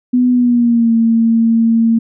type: tone with pitch glide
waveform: sine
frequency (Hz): 248.6 to 228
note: B3 to A#3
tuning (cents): +12 to -38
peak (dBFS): -8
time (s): 0.13-1.99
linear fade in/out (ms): 10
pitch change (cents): -150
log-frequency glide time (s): 0.31-0.93
effects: none